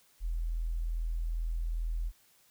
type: tone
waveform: sine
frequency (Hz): 41.2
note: E1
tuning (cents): 0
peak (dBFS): -30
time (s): 0.2-2.12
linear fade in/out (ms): 50
effects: white hiss -65 dBFS RMS until 2.5 s